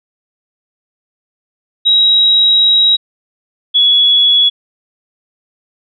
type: tone pair in turn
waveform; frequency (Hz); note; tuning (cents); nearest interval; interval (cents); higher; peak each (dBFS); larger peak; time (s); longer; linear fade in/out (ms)
sine; 3836 / 3377; A#7 / G#7; +49 / +28; major second; 221; first; -6; neither; 1.85-2.97 / 3.74-4.5; first; 20
effects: none